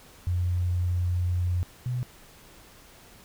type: tone pair in turn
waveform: sine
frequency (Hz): 88.9 / 124.14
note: F2 / B2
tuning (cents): +31 / +9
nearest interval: tritone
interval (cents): 578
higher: second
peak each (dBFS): -23 / -26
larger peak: first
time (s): 0.27-1.63 / 1.86-2.03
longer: first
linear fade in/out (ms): 0
effects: pink hiss -52 dBFS RMS until 3.24 s